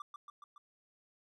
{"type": "tone with echo", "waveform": "triangle", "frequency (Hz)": 1174.7, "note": "D6", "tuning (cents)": 0, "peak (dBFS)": -40, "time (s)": [0, 0.02], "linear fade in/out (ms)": 2, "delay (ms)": 140, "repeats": 4, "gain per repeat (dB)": -3, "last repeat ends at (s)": 0.58, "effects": []}